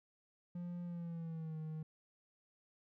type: tone with pitch glide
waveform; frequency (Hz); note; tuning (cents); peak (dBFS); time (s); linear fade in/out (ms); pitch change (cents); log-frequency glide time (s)
triangle; 175.1 to 156.9; F3 to D#3; +5 to +15; -39; 0.55-1.83; 5; -190; 0.84-1.58
effects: none